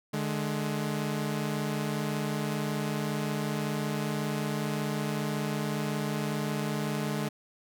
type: tone pair together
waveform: sawtooth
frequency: 149.03 / 210.9 Hz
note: D3 / G#3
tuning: +26 / +27 cents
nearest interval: tritone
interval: 601 cents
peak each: -28 dBFS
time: 0.13-7.29 s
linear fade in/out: 10 ms
effects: none